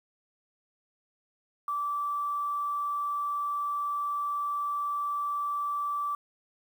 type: tone with quantisation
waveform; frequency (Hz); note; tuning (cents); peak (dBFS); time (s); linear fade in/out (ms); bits
sine; 1162; D6; -19; -28; 1.68-6.15; 2; 9
effects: none